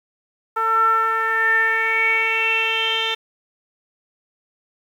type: tone with low-pass filter sweep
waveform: 10% pulse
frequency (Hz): 447.9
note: A4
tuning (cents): +31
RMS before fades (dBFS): -19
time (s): 0.56-3.15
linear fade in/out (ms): 10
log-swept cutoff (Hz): 1200 to 3500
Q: 8.2
effects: 8-bit